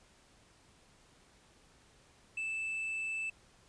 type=tone; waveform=triangle; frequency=2637 Hz; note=E7; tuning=in tune; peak=-33 dBFS; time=2.37-3.3 s; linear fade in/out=5 ms; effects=pink hiss -64 dBFS RMS until 3.68 s + resampled to 22050 Hz